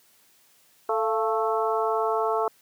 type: harmonic tone with a mistuned harmonic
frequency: 220 Hz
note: A3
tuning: in tune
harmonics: 2 / 3 / 4 / 5 / 6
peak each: -26 / -28 / -29 / -30 / -31 dBFS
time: 0.89-2.48 s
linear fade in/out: 2 ms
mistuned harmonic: 3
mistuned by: +61 cents
effects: white hiss -60 dBFS RMS until 2.61 s + high-pass 100 Hz 12 dB/octave